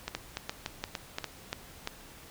two click trains, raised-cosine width 0.2 ms, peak -15 / -16 dBFS, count 6 / 5, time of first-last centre 0.15-1.874 / 0.08-1.243 s, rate 2.9 / 3.44 Hz, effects pink hiss -51 dBFS RMS until 2.3 s

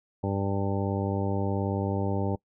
harmonic tone, 98.7 Hz, G2, 12 cents sharp, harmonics 1 / 2 / 3 / 4 / 5 / 6 / 8 / 9, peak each -29 / -32 / -34 / -35 / -36 / -37 / -38 / -39 dBFS, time 0.23-2.36 s, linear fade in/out 10 ms, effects noise-tail reverb RT60 0.1 s tail -23 dB re dry

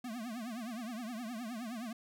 square tone with vibrato, 232.2 Hz, A#3, 7 cents flat, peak -40 dBFS, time 0.04-1.93 s, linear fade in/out 5 ms, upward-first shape triangle, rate 9.6 Hz, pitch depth 190 cents each way, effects none

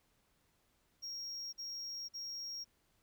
triangle tone bursts, 5588 Hz, F8, in tune, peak -40 dBFS, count 3, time 1.02-2.646 s, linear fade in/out 20 ms, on 510 ms, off 48 ms, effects pink hiss -75 dBFS RMS until 3.02 s

